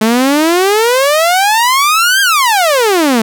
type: exponential two-way sweep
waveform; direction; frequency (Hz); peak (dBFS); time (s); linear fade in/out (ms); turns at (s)
sawtooth; up then down; 213.6 to 1628 to 213.6; -4; 0.01-3.22; 5; 2.21
effects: none